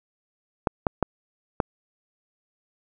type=clicks; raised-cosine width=1 ms; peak=-6 dBFS; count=4; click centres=0.672 / 0.868 / 1.027 / 1.602 s; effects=none